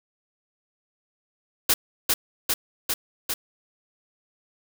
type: noise with echo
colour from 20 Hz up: white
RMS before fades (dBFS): -19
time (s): 1.69-1.74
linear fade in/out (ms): 5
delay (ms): 400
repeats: 4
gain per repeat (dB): -2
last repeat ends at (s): 3.34
effects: none